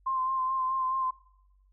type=tone with vibrato; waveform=sine; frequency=1046.5 Hz; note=C6; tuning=in tune; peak=-26 dBFS; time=0.06-1.11 s; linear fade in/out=10 ms; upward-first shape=sine; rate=4.7 Hz; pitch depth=26 cents each way; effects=noise-tail reverb RT60 0.9 s tail -23 dB re dry + added 48 Hz sine -60 dBFS peak until 1.72 s